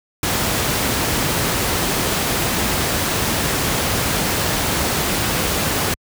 pink noise, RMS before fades -19 dBFS, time 0.23-5.94 s, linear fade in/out 2 ms, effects high-pass 60 Hz 12 dB/octave

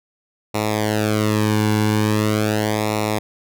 sawtooth tone with flanger, 106.9 Hz, A2, 49 cents flat, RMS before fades -19 dBFS, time 0.54-3.19 s, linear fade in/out 10 ms, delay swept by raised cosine 0.63 to 1.6 ms, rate 0.41 Hz, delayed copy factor -0.9, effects none

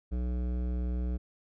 sine tone with hard clipping, 61.2 Hz, B1, 15 cents flat, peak -31 dBFS, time 0.11-1.18 s, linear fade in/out 20 ms, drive 14 dB, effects none

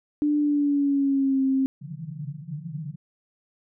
sine tone with pitch glide, 295.9 to 266.7 Hz, D4 to C4, +13 to +33 cents, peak -19 dBFS, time 0.22-1.66 s, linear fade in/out 0 ms, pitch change -180 cents, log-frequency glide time 0.38-1.42 s
pink band-pass noise, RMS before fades -35 dBFS, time 1.81-2.96 s, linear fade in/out 10 ms, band 140 to 170 Hz, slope 96 dB/octave
effects none

